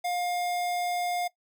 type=tone; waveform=square; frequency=709 Hz; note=F5; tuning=26 cents sharp; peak=-28 dBFS; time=0.04-1.28 s; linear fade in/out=10 ms; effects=noise-tail reverb RT60 0.1 s tail -19 dB re dry